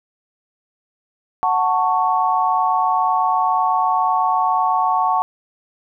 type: chord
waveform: sine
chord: F# minor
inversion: none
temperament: just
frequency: 740 / 888 / 1110 Hz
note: F#5 / A5 / C#6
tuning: 0 / +16 / +2 cents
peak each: -19 dBFS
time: 1.43-5.22 s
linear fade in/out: 0 ms
effects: none